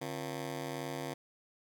15% pulse ring-modulated tone, 206.3 Hz, G#3, 11 cents flat, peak -28 dBFS, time 0.01-1.14 s, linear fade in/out 10 ms, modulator 61.9 Hz, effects none

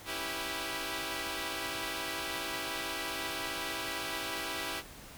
5% pulse chord, C# half-diminished seventh, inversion none, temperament equal with one note detuned, 277.2 / 327.4 / 392 / 493.9 Hz, C#4 / E4 / G4 / B4, 0 / -12 / 0 / 0 cents, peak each -32 / -27 / -29 / -31 dBFS, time 0.05-4.83 s, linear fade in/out 50 ms, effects pink hiss -50 dBFS RMS until 5.17 s

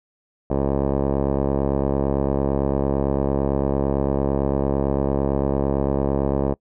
10% pulse tone with low-pass filter, 68.9 Hz, C#2, 10 cents flat, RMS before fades -21 dBFS, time 0.5-6.54 s, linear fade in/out 5 ms, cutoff 660 Hz, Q 5.7, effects noise-tail reverb RT60 0.1 s tail -24 dB re dry

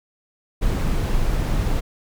brown noise, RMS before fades -20 dBFS, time 0.61-1.81 s, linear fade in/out 20 ms, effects none

